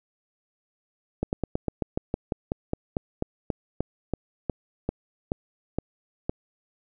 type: slowing click train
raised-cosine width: 2 ms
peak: -12 dBFS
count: 21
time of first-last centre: 1.23-6.295 s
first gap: 99 ms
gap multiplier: 1.09
effects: none